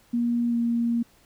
sine tone with pitch glide, 237.5 to 234.5 Hz, A#3 to A#3, +33 to +11 cents, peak -21 dBFS, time 0.13-1.03 s, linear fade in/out 10 ms, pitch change -22 cents, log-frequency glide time 0.49-0.55 s, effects pink hiss -59 dBFS RMS until 1.25 s

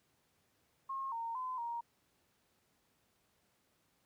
sine tone with pitch steps, 1077 / 920 / 1021 / 938 Hz, C6 / A#5 / C6 / A#5, +50 / -23 / -43 / +11 cents, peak -37 dBFS, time 0.89-1.81 s, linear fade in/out 10 ms, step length 230 ms, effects pink hiss -75 dBFS RMS until 4.05 s + high-pass 80 Hz 12 dB/octave

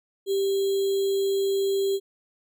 sine tone with sample-and-hold, 392 Hz, G4, in tune, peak -21 dBFS, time 0.26-2 s, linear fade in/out 50 ms, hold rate 3675 Hz, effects none

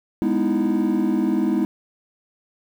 triangle chord, E major seventh, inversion first, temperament just, 206 / 247.2 / 309 / 329.6 Hz, G#3 / B3 / D#4 / E4, -14 / +2 / -12 / 0 cents, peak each -21 dBFS, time 0.22-1.65 s, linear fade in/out 0 ms, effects tanh soft clip ceiling -8 dBFS + 8-bit

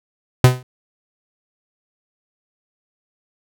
45% pulse tone with exponential decay, 126.5 Hz, B2, 42 cents sharp, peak -3 dBFS, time 0.44-0.63 s, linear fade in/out 2 ms, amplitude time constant 41 ms, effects none

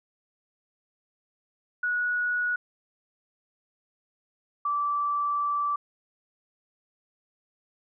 sine tone pair in turn, 1462 / 1162.8 Hz, F#6 / D6, -21 / -18 cents, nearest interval major third, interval 397 cents, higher first, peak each -24 dBFS, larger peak neither, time 1.83-2.56 / 4.65-5.76 s, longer second, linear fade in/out 5 ms, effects none

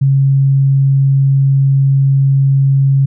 sine tone, 136.7 Hz, C#3, 24 cents flat, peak -7 dBFS, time 0.01-3.06 s, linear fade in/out 10 ms, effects none

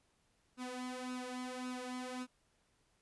sawtooth tone with flanger, 252 Hz, B3, 35 cents sharp, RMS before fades -43 dBFS, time 0.57-2.27 s, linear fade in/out 50 ms, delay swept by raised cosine 0.75 to 3.05 ms, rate 1.8 Hz, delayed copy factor +0.7, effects pink hiss -75 dBFS RMS until 3.01 s + resampled to 24000 Hz

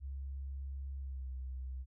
sine tone with pitch glide, 68 to 64.59 Hz, C#2 to C2, -33 to -22 cents, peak -39 dBFS, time 0-1.86 s, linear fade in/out 50 ms, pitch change -89 cents, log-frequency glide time 0.99-1.29 s, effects none

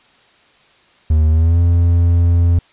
triangle tone with pitch glide, 77.78 to 85.81 Hz, D#2 to F2, 0 to -30 cents, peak -7 dBFS, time 1.1-2.59 s, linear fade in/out 5 ms, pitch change +170 cents, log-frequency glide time 1.28-1.59 s, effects white hiss -51 dBFS RMS until 2.72 s + resampled to 8000 Hz

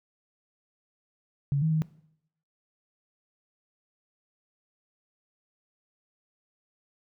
sine tone with pitch steps, 141 / 158.7 / 157.2 Hz, C#3 / D#3 / D#3, +30 / +35 / +18 cents, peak -22 dBFS, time 1.52-1.82 s, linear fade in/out 0 ms, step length 100 ms, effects noise-tail reverb RT60 0.7 s tail -19 dB re dry

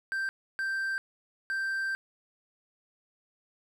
triangle tone bursts at uneven times, 1568 Hz, G6, in tune, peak -27 dBFS, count 3, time 0.12-0.29 / 0.59-0.98 / 1.5-1.95 s, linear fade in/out 0 ms, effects none

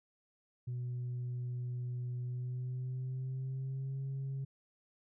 sine tone with pitch glide, 123.47 to 135.42 Hz, B2 to C#3, 0 to -40 cents, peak -34 dBFS, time 0.67-4.45 s, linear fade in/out 10 ms, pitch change +160 cents, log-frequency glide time 2.21-4.01 s, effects tanh soft clip ceiling -34 dBFS

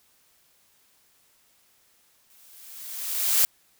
blue noise with exponential growth, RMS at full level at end -18 dBFS, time 2.3-3.45 s, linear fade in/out 1 ms, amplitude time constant 250 ms, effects white hiss -63 dBFS RMS until 3.79 s

